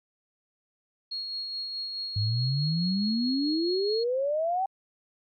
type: tone with tremolo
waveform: sine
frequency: 4299 Hz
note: C8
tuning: 46 cents sharp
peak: -30 dBFS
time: 1.11-4.04 s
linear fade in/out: 10 ms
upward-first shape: sine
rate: 4.7 Hz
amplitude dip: 30%
type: exponential sweep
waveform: sine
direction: up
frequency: 101.1 to 784 Hz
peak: -24 dBFS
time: 2.16-4.66 s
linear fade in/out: 5 ms
effects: MP3 32 kbps